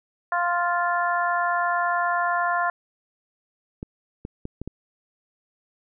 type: harmonic tone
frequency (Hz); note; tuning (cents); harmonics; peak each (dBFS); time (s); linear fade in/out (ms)
349.2; F4; 0; 2 / 3 / 4 / 5; -25 / -25 / -27 / -29; 0.32-2.7; 2
type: clicks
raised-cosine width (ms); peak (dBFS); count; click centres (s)
3; -19; 5; 3.829 / 4.251 / 4.454 / 4.616 / 4.676
effects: none